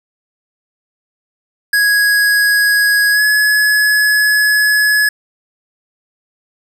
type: tone with pitch glide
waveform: square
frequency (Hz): 1661.2 to 1697.1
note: G#6 to G#6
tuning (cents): 0 to +37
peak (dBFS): -10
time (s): 1.73-5.09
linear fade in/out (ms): 5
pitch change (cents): +37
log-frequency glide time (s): 3.12-3.22
effects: none